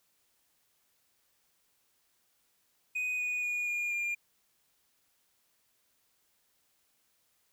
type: tone with pitch steps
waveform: triangle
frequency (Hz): 2493 / 2470 / 2447 / 2425 / 2403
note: D#7 / D#7 / D#7 / D#7 / D7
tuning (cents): +3 / -13 / -29 / -45 / +39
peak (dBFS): -29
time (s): 2.95-4.15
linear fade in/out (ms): 10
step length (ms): 240
effects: white hiss -73 dBFS RMS until 7.52 s